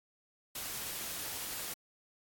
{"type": "noise", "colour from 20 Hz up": "white", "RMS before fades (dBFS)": -40, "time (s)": [0.55, 1.74], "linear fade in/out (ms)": 5, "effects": ["AAC 64 kbps"]}